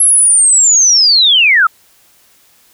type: linear sweep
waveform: sine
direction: down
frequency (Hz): 11175 to 1244.5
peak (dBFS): -5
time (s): 0-1.67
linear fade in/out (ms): 5
effects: white hiss -49 dBFS RMS until 2.73 s